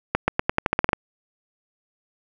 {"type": "accelerating click train", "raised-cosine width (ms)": 0.5, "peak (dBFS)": -3, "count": 11, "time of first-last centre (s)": [0.15, 0.932], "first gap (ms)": 130, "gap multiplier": 0.88, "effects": []}